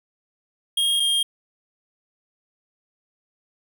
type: tone pair in turn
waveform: square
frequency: 3248 / 3222 Hz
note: G#7 / G7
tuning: -39 / +47 cents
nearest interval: unison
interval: 14 cents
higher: first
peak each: -19 dBFS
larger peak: neither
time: 0.77-1 / 1-1.23 s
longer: neither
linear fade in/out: 5 ms
effects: none